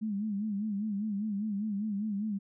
sine tone with vibrato, 207.7 Hz, G#3, in tune, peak -30 dBFS, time 0.01-2.39 s, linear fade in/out 20 ms, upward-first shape sine, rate 5 Hz, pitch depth 97 cents each way, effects none

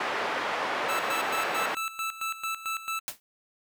pink band-pass noise, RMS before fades -30 dBFS, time 0-1.75 s, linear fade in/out 5 ms, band 590 to 2100 Hz, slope 12 dB/octave
25% pulse tone with tremolo, 1318.5 Hz, E6, in tune, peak -25 dBFS, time 0.88-3 s, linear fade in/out 20 ms, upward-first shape square, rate 4.5 Hz, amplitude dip 75%
white noise with exponential decay, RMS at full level -30 dBFS, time 3.08-3.2 s, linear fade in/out 0 ms, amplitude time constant 25 ms
effects none

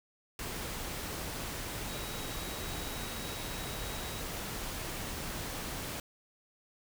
sine tone in noise, 3839 Hz, B7, 50 cents flat, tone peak -49 dBFS, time 1.88-4.21 s, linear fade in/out 2 ms, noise pink, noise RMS -39 dBFS, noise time 0.39-6 s, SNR -13 dB, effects none

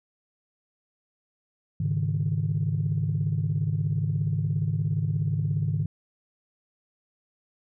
sine chord, Ab suspended fourth, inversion none, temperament equal, 103.83 / 138.59 / 155.56 Hz, Ab2 / Db3 / Eb3, 0 / 0 / 0 cents, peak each -27 / -28 / -26 dBFS, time 1.8-5.86 s, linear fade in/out 5 ms, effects tanh soft clip ceiling -16 dBFS

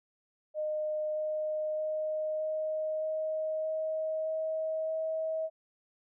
sine tone with pitch steps, 613 / 616.6 / 620.1 / 623.7 / 627.3 / 631 / 634.6 / 638.3 Hz, D#5 / D#5 / D#5 / D#5 / D#5 / D#5 / D#5 / D#5, -26 / -16 / -6 / +4 / +14 / +24 / +34 / +44 cents, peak -30 dBFS, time 0.54-5.5 s, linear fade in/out 50 ms, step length 620 ms, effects none

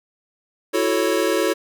square chord, F# minor seventh, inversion third, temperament equal, 329.6 / 370 / 440 / 554.4 Hz, E4 / F#4 / A4 / C#5, 0 / 0 / 0 / 0 cents, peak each -24 dBFS, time 0.73-1.54 s, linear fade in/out 20 ms, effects none

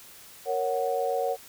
sine chord, F# major, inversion first, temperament equal, 466.2 / 554.4 / 740 Hz, A#4 / C#5 / F#5, 0 / 0 / 0 cents, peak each -29 dBFS, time 0.45-1.37 s, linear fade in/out 50 ms, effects white hiss -49 dBFS RMS until 1.48 s

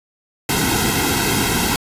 pink noise with comb filter, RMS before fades -18 dBFS, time 0.49-1.76 s, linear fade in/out 2 ms, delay 1.7 ms, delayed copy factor -0.9, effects resampled to 32000 Hz

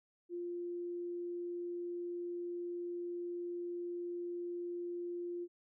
sine tone, 349.2 Hz, F4, in tune, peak -38 dBFS, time 0.29-5.48 s, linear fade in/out 50 ms, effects none

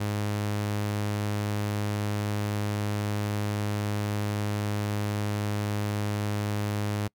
sawtooth tone, 103.8 Hz, G#2, in tune, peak -23 dBFS, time 0-7.08 s, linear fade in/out 10 ms, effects noise-tail reverb RT60 0.1 s tail -26 dB re dry

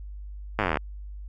slowing click train, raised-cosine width 0.5 ms, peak -9 dBFS, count 17, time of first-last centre 0.59-0.771 s, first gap 9 ms, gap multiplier 1.03, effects added 50 Hz sine -36 dBFS peak until 1.28 s

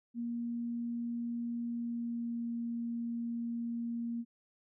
sine tone with pitch glide, 236 to 234.2 Hz, A#3 to A#3, +22 to +8 cents, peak -34 dBFS, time 0.14-4.25 s, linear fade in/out 50 ms, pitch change -14 cents, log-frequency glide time 1.67-2.47 s, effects none

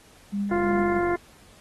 sine tone with tremolo, 201.6 Hz, G3, 49 cents sharp, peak -23 dBFS, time 0.32-1 s, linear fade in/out 20 ms, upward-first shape triangle, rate 2.9 Hz, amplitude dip 60%
harmonic tone, 349.2 Hz, F4, in tune, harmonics 1 / 2 / 3 / 4 / 5 / 6, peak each -23 / -29 / -33 / -35 / -37 / -39 dBFS, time 0.51-1.16 s, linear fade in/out 5 ms
click train, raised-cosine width 2 ms, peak -25 dBFS, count 30, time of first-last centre 0.52-1.136 s, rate 47.1 Hz
effects pink hiss -54 dBFS RMS until 1.6 s + AAC 32 kbps

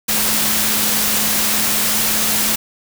sine tone in noise, 213.1 Hz, G#3, 45 cents sharp, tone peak -28 dBFS, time 0.08-2.56 s, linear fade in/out 10 ms, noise white, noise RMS -17 dBFS, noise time 0.08-2.56 s, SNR -14 dB, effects none

